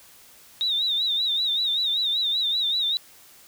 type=tone with vibrato; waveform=sine; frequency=3748 Hz; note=A#7; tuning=9 cents sharp; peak=-21 dBFS; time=0.61-2.97 s; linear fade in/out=0 ms; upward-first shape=sine; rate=5.2 Hz; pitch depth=96 cents each way; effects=white hiss -51 dBFS RMS until 3.47 s